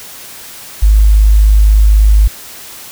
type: tone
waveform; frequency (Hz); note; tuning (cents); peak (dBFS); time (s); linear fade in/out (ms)
sine; 51.91; G#1; 0; -3; 0.82-2.28; 10
effects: white hiss -31 dBFS RMS until 2.91 s